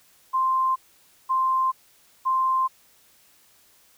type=tone bursts; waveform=sine; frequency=1046.5 Hz; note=C6; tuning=in tune; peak=-19 dBFS; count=3; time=0.33-2.68 s; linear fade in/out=20 ms; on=430 ms; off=530 ms; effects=white hiss -58 dBFS RMS until 3.97 s